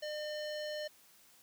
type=tone with low-pass filter; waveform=square; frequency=604 Hz; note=D5; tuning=48 cents sharp; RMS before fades=-40 dBFS; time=0.02-0.88 s; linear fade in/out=10 ms; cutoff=4700 Hz; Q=2.2; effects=white hiss -63 dBFS RMS until 1.42 s + high-pass 60 Hz 12 dB/octave